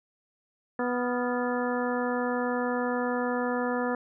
harmonic tone with a mistuned harmonic, 246.4 Hz, B3, 4 cents flat, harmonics 1 / 2 / 3 / 4 / 5 / 6 / 7, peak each -30 / -30 / -35 / -36 / -38 / -39 / -37 dBFS, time 0.79-3.95 s, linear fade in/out 2 ms, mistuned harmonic 6, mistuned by -89 cents, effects none

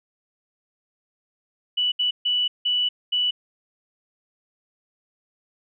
sine tone bursts at uneven times, 2960 Hz, F#7, in tune, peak -19 dBFS, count 5, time 1.77-1.92 / 1.99-2.11 / 2.25-2.48 / 2.65-2.89 / 3.12-3.31 s, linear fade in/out 10 ms, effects none

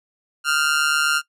sawtooth tone with amplitude modulation, 1396.9 Hz, F6, in tune, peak -10 dBFS, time 0.44-1.22 s, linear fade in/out 50 ms, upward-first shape sine, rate 148 Hz, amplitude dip 75%, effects noise-tail reverb RT60 0.1 s tail -20 dB re dry + low-pass 11000 Hz 12 dB/octave

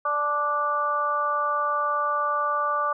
harmonic tone with a mistuned harmonic, 293.7 Hz, D4, in tune, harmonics 2 / 3 / 4 / 5, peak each -30 / -33 / -23 / -33 dBFS, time 0.05-2.93 s, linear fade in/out 5 ms, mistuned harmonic 3, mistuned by -21 cents, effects none

